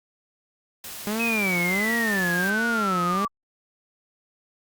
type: noise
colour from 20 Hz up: white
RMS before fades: -37 dBFS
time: 0.84-2.5 s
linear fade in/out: 2 ms
type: tone with vibrato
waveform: sawtooth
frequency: 200.9 Hz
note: G3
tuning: 43 cents sharp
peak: -21 dBFS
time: 1.07-3.25 s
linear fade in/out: 0 ms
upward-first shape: sine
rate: 1.4 Hz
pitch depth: 250 cents each way
type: exponential sweep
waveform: sine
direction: down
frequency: 2570 to 1147 Hz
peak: -23 dBFS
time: 1.19-3.28 s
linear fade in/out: 20 ms
effects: Opus 48 kbps